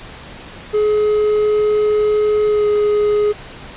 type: tone with pitch glide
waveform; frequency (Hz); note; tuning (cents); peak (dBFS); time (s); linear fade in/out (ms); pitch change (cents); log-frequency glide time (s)
triangle; 422.8 to 417.7; G#4 to G#4; +31 to +10; -10; 0.73-3.33; 20; -21; 2.46-2.66
effects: pink hiss -35 dBFS RMS until 3.76 s + resampled to 8000 Hz